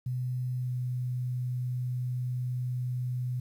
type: tone with pitch glide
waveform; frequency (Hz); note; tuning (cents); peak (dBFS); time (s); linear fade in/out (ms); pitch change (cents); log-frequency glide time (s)
sine; 126 to 125.13; B2 to B2; +35 to +23; -29; 0.06-3.4; 5; -12; 0.61-0.72
effects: 10-bit